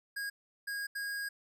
square tone bursts at uneven times, 1636 Hz, G#6, 26 cents flat, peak -36 dBFS, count 3, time 0.16-0.3 / 0.67-0.87 / 0.95-1.29 s, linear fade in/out 10 ms, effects none

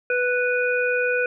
harmonic tone, 493.9 Hz, B4, in tune, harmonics 1 / 3 / 5, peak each -22 / -23 / -27 dBFS, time 0.1-1.26 s, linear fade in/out 2 ms, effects none

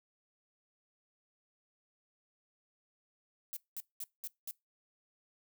violet noise bursts, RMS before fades -41 dBFS, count 5, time 3.53-4.51 s, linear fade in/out 0 ms, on 36 ms, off 200 ms, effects noise-tail reverb RT60 0.2 s tail -23 dB re dry

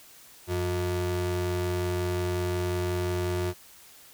square ring-modulated tone, 133.9 Hz, C3, 40 cents sharp, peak -24 dBFS, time 0.47-3.54 s, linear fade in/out 50 ms, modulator 225 Hz, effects white hiss -52 dBFS RMS until 4.13 s

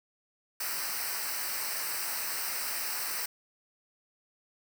white noise with comb filter, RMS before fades -34 dBFS, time 0.6-3.26 s, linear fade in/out 5 ms, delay 0.29 ms, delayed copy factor -0.8, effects none

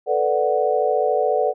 sine chord, B minor seventh, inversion third, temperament equal with one note detuned, 440 / 493.9 / 584.6 / 740 Hz, A4 / B4 / D5 / F#5, 0 / 0 / -8 / 0 cents, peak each -22 dBFS, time 0.06-1.54 s, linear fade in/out 50 ms, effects none

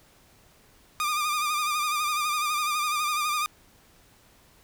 sawtooth tone with vibrato, 1207 Hz, D6, 47 cents sharp, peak -21 dBFS, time 1-3.46 s, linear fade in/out 0 ms, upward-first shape sine, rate 12 Hz, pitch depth 49 cents each way, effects pink hiss -58 dBFS RMS until 4.63 s

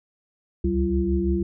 sine tone cluster, 66.9 / 72.9 / 188.9 / 342.4 Hz, C2 / D2 / F#3 / F4, +39 / -12 / +36 / -34 cents, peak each -27 / -26 / -25 / -24 dBFS, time 0.64-1.43 s, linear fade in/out 5 ms, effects none

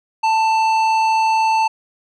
sine tone with tanh clipping, 886 Hz, A5, 12 cents sharp, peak -15 dBFS, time 0.23-1.68 s, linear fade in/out 10 ms, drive 12 dB, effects none

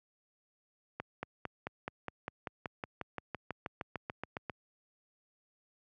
accelerating click train, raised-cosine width 0.5 ms, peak -22 dBFS, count 21, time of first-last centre 1-4.498 s, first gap 230 ms, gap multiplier 0.97, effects high-pass 80 Hz 12 dB/octave

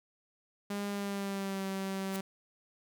sawtooth tone with pitch glide, 202.4 to 192.93 Hz, G#3 to G3, -44 to -27 cents, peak -30 dBFS, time 0.7-2.21 s, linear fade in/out 5 ms, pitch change -83 cents, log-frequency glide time 0.89-1.65 s
white noise with exponential growth, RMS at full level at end -39 dBFS, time 2.06-2.16 s, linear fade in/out 0 ms, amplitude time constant 20 ms
effects none

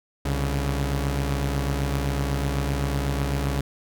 sawtooth tone pair together, 66.59 / 141.1 Hz, C2 / C#3, +31 / +31 cents, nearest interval octave + minor second, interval 1300 cents, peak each -21 / -23 dBFS, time 0.25-3.61 s, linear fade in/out 5 ms, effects none

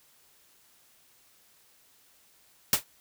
white noise with exponential decay, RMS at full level -17 dBFS, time 2.73-2.84 s, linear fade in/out 1 ms, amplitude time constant 22 ms, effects white hiss -62 dBFS RMS until 3 s

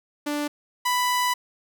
sawtooth tone pair in turn, 293.7 / 991.3 Hz, D4 / B5, 0 / +6 cents, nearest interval octave + major sixth, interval 2106 cents, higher second, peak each -21 / -17 dBFS, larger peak second, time 0.26-0.48 / 0.85-1.34 s, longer second, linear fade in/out 10 ms, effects none

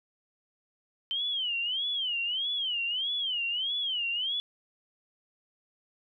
sine tone with vibrato, 3069 Hz, G7, 37 cents flat, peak -28 dBFS, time 1.11-4.4 s, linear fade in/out 0 ms, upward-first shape sine, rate 1.6 Hz, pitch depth 190 cents each way, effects none

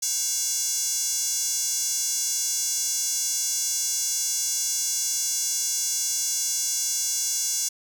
square tone with high-pass filter, 311.1 Hz, D#4, in tune, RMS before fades -26 dBFS, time 0.02-7.69 s, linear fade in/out 10 ms, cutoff 6300 Hz, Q 3.8, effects none

